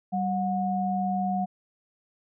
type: tone pair together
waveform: sine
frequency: 192.6 / 727.2 Hz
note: G3 / F#5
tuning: -30 / -30 cents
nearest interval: octave + major seventh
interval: 2300 cents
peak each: -27 dBFS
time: 0.12-1.46 s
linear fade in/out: 20 ms
effects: none